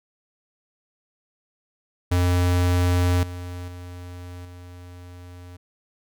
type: tone with level steps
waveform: square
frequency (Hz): 89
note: F2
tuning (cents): +33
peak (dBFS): -18 / -32 / -36 / -40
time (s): 2.11-5.57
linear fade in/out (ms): 10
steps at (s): 3.23 / 3.68 / 4.45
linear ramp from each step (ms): 2
effects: none